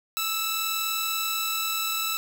15% pulse tone pair together, 1318.5 / 3915 Hz, E6 / B7, 0 / -16 cents, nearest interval octave + perfect fifth, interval 1884 cents, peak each -22 dBFS, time 0.17-2.17 s, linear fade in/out 0 ms, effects 7-bit

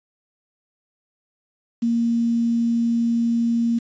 sine tone with quantisation, 233.1 Hz, A#3, in tune, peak -17 dBFS, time 1.82-3.79 s, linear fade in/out 10 ms, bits 7, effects resampled to 16000 Hz

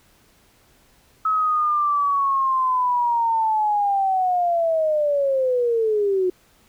sine linear sweep, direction down, 1290 to 359.9 Hz, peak -17 dBFS, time 1.25-6.3 s, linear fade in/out 5 ms, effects pink hiss -57 dBFS RMS until 6.68 s

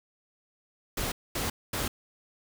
pink noise bursts, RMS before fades -31 dBFS, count 3, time 0.97-1.88 s, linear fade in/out 5 ms, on 150 ms, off 230 ms, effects none

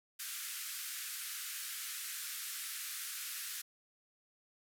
white band-pass noise, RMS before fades -43 dBFS, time 0.19-3.62 s, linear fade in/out 10 ms, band 1300 to 15000 Hz, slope 48 dB/octave, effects none

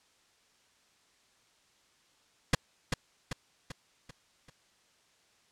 pink noise with echo, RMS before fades -22 dBFS, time 2.53-2.55 s, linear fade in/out 5 ms, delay 390 ms, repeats 5, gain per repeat -6 dB, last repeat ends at 4.5 s, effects white hiss -67 dBFS RMS until 5.51 s + low-pass 7000 Hz 12 dB/octave

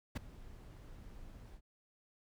brown noise with ADSR envelope, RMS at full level -29 dBFS, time 0.15-1.61 s, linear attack 18 ms, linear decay 10 ms, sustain -23 dB, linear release 67 ms, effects none

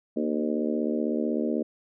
harmonic tone with a mistuned harmonic, 76 Hz, D#2, 40 cents flat, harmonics 3 / 4 / 5 / 6 / 7 / 8, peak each -28 / -30 / -32 / -34 / -35 / -36 dBFS, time 0.16-1.63 s, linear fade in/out 10 ms, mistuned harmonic 3, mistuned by +43 cents, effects none

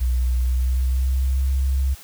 sine tone with pitch glide, 61.74 to 66.55 Hz, B1 to C2, 0 to +30 cents, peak -17 dBFS, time 0-1.95 s, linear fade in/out 20 ms, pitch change +130 cents, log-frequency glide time 0.29-1.48 s, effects white hiss -44 dBFS RMS until 2.03 s

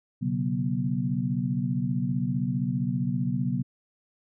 sine tone cluster, 126 / 141.3 / 185.3 / 240.5 Hz, B2 / C#3 / F#3 / B3, +35 / +34 / +3 / -46 cents, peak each -30 dBFS, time 0.21-3.63 s, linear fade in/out 20 ms, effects none

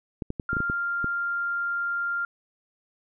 clicks, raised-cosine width 3 ms, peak -17 dBFS, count 8, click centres 0.222 / 0.304 / 0.398 / 0.531 / 0.568 / 0.604 / 0.699 / 1.044 s
sine tone, 1395 Hz, F6, 2 cents flat, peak -25 dBFS, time 0.49-2.25 s, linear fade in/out 2 ms
effects none

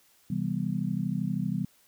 sine chord, C major seventh, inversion none, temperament just, 130.81 / 163.52 / 196.22 / 245.3 Hz, C3 / E3 / G3 / B3, 0 / -14 / +2 / -12 cents, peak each -35 / -31 / -31 / -35 dBFS, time 0.3-1.65 s, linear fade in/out 5 ms, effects white hiss -63 dBFS RMS until 1.87 s

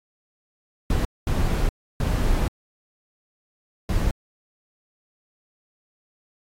brown noise bursts at uneven times, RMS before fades -21 dBFS, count 4, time 0.9-1.05 / 1.27-1.69 / 2-2.48 / 3.89-4.11 s, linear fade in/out 2 ms, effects AAC 48 kbps

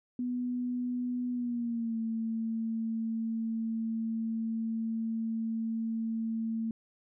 sine tone with pitch glide, 246.9 to 225.1 Hz, B3 to A3, 0 to +40 cents, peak -30 dBFS, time 0.19-6.71 s, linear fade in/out 2 ms, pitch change -160 cents, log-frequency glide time 1.31-1.98 s, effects none

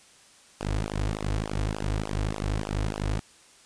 sawtooth tone with flanger, 51.91 Hz, G#1, in tune, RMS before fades -29 dBFS, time 0.6-3.2 s, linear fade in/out 10 ms, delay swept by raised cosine 0.46 to 5.36 ms, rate 3.4 Hz, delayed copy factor -1, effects white hiss -55 dBFS RMS until 3.65 s + resampled to 22050 Hz

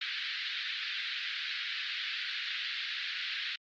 white band-pass noise, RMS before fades -37 dBFS, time 0.01-3.56 s, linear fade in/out 5 ms, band 1500 to 4200 Hz, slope 48 dB/octave, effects Opus 32 kbps

